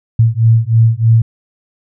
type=beating tone pair; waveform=sine; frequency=112.2 / 115.4 Hz; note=A2 / A#2; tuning=+34 / -17 cents; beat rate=3.2 Hz; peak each=-10 dBFS; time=0.19-1.22 s; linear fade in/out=5 ms; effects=none